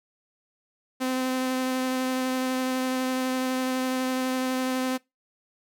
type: tone with vibrato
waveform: sawtooth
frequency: 257.8 Hz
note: C4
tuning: 26 cents flat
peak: -21 dBFS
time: 1-4.98 s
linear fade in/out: 20 ms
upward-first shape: sine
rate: 12 Hz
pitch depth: 10 cents each way
effects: noise-tail reverb RT60 0.2 s tail -22 dB re dry